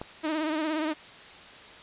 click, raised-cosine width 1 ms, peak -21 dBFS, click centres 0.015 s
sawtooth tone with vibrato, 311.1 Hz, D#4, in tune, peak -23 dBFS, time 0.23-0.94 s, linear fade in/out 20 ms, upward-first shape triangle, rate 17 Hz, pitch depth 80 cents each way
effects white hiss -47 dBFS RMS until 1.82 s + resampled to 8000 Hz

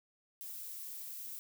violet noise, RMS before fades -45 dBFS, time 0.41-1.39 s, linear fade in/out 0 ms, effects none

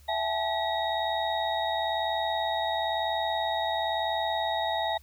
sine tone cluster, 662 / 780 / 861 / 1930 / 3759 Hz, E5 / G5 / A5 / B6 / A#7, +7 / -9 / -38 / -40 / +14 cents, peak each -31 / -35 / -30 / -37 / -34 dBFS, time 0.08-4.98 s, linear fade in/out 10 ms, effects added 72 Hz sine -52 dBFS peak until 5.02 s + white hiss -61 dBFS RMS until 5.02 s

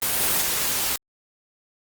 white noise with level steps, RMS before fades -23 / -21 / -24 dBFS, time 0.02-0.96 s, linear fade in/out 2 ms, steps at 0.19 / 0.41 s, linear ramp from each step 10 ms, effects Opus 24 kbps

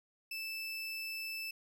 30% pulse tone, 2637 Hz, E7, in tune, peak -36 dBFS, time 0.31-1.51 s, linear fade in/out 5 ms, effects none

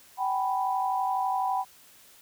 sine tone cluster, 766 / 818 / 988 Hz, G5 / G#5 / B5, -40 / -26 / 0 cents, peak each -27 / -35 / -29 dBFS, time 0.17-1.65 s, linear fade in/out 50 ms, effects white hiss -55 dBFS RMS until 2.21 s

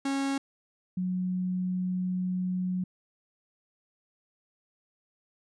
45% pulse / sine tone pair in turn, 274.2 / 183.01 Hz, C#4 / F#3, -19 / -19 cents, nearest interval perfect fifth, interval 700 cents, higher first, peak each -27 dBFS, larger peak neither, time 0.05-0.38 / 0.97-2.84 s, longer second, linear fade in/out 5 ms, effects resampled to 22050 Hz

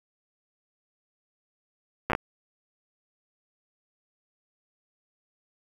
slowing click train, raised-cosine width 0.5 ms, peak -10 dBFS, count 5, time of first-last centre 2.1-2.151 s, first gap 8 ms, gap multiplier 1.32, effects 7-bit

